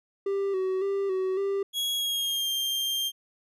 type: tone with vibrato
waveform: triangle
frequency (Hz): 385.5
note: G4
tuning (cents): -29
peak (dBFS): -23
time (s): 0.26-1.63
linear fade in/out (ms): 5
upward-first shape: square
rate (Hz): 1.8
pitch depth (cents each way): 42
type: tone with pitch glide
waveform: 40% pulse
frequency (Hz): 3322 to 3183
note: G#7 to G7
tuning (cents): 0 to +26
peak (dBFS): -25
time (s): 1.73-3.12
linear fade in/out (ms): 50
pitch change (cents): -74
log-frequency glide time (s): 1.95-2.5
effects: none